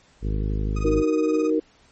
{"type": "harmonic tone", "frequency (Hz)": 52, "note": "G#1", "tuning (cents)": 3, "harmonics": [1, 2, 3, 4, 5, 6, 7, 8, 9], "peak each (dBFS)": [-23, -29, -33, -35, -37, -39, -40, -41, -42], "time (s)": [0.21, 1.04], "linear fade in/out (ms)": 50}
{"type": "tone with tremolo", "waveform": "30% pulse", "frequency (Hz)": 1244.5, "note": "D#6", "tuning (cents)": 0, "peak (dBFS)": -30, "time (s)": [0.76, 1.5], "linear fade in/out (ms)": 5, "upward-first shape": "sine", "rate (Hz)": 19, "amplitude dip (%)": 85}
{"type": "chord", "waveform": "sine", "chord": "D# minor", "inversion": "none", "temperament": "just", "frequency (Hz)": [311.1, 373.4, 466.7], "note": ["D#4", "F#4", "A#4"], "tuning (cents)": [0, 16, 2], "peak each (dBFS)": [-21, -27, -22], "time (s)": [0.84, 1.6], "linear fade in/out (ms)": 10}
{"effects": ["pink hiss -57 dBFS RMS until 1.91 s", "MP3 32 kbps"]}